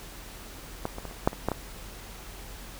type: clicks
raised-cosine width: 1 ms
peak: -14 / -22 / -23 / -30 / -6 / -24 / -11 / -14 dBFS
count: 8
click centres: 0.854 / 0.984 / 1.053 / 1.112 / 1.275 / 1.331 / 1.486 / 1.517 s
effects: added 44 Hz sine -45 dBFS peak until 2.79 s + pink hiss -45 dBFS RMS until 2.79 s